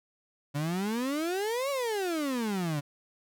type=exponential two-way sweep; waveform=35% pulse; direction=up then down; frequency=140 to 573 to 140 Hz; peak=-27 dBFS; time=0.54-2.81 s; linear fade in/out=20 ms; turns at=1.7 s; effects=none